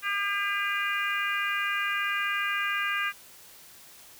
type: harmonic tone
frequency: 402.3 Hz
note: G4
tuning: 45 cents sharp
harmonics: 3 / 4 / 5 / 6 / 7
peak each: -32 / -30 / -34 / -33 / -36 dBFS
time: 0.02-3.13 s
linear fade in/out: 50 ms
effects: white hiss -51 dBFS RMS until 4.19 s